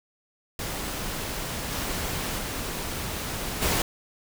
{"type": "noise with level steps", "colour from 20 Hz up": "pink", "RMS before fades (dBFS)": [-32, -30, -32, -24], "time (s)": [0.59, 3.82], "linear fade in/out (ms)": 2, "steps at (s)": [1.71, 2.37, 3.61], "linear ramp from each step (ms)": 20, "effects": []}